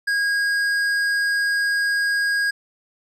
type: tone with tanh clipping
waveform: triangle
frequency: 1636 Hz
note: G#6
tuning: 26 cents flat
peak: -20 dBFS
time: 0.07-2.51 s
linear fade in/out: 10 ms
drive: 15 dB
effects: none